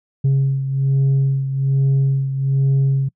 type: beating tone pair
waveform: sine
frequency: 135.9 / 137.1 Hz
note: C#3 / C#3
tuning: -34 / -19 cents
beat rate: 1.2 Hz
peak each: -13 / -19 dBFS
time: 0.24-3.09 s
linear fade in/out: 10 ms
effects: noise-tail reverb RT60 0.1 s tail -25 dB re dry + tanh soft clip ceiling -11 dBFS